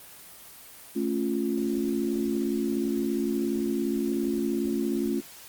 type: chord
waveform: sine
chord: A augmented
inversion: none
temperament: equal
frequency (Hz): 220 / 277.2 / 349.2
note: A3 / C#4 / E#4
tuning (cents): 0 / 0 / 0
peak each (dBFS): -29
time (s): 0.95-5.21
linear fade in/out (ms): 20
effects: white hiss -47 dBFS RMS until 5.48 s + Opus 24 kbps